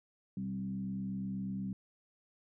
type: tone with frequency modulation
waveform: sine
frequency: 192.5 Hz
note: G3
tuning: 31 cents flat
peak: -35 dBFS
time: 0.37-1.73 s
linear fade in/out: 2 ms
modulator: 68.2 Hz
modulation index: 0.68
effects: none